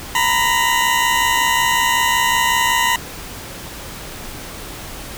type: tone pair together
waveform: 20% pulse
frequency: 932.3 / 997.7 Hz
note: A#5 / B5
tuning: 0 / +17 cents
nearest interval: minor second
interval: 117 cents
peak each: -12 dBFS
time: 0.15-2.96 s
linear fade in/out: 2 ms
effects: pink hiss -32 dBFS RMS until 5.17 s